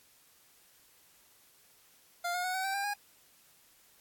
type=tone with pitch steps; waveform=25% pulse; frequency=698.5 / 717.3 / 736.6 / 756.5 / 776.8 / 797.7 / 819.2 Hz; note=F5 / F5 / F#5 / F#5 / G5 / G5 / G#5; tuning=0 / +46 / -8 / +38 / -16 / +30 / -24 cents; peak=-28 dBFS; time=2.24-2.94 s; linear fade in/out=10 ms; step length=100 ms; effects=white hiss -63 dBFS RMS until 4 s + AAC 64 kbps